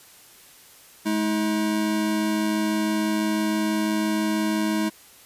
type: tone pair together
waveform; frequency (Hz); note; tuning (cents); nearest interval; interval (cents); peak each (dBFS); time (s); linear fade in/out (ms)
square; 212.7 / 318.7; G#3 / D#4; +42 / +42; perfect fifth; 700; -25; 1.05-4.9; 20
effects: white hiss -50 dBFS RMS until 5.25 s + resampled to 32000 Hz